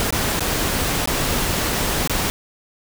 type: noise with dropouts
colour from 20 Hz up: pink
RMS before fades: -21 dBFS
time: 0-2.3 s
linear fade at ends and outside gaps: 0 ms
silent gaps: 0.106-0.125 / 0.395-0.406 / 1.058-1.074 / 2.075-2.096 s
effects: none